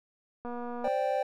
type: click train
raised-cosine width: 1 ms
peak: -26 dBFS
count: 104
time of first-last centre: 0.45-0.877 s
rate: 241 Hz
type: chord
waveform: triangle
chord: C suspended second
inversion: none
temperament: equal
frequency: 523.3 / 587.3 / 784 Hz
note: C5 / D5 / G5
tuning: 0 / 0 / 0 cents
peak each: -29 dBFS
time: 0.84-1.23 s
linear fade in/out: 5 ms
effects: none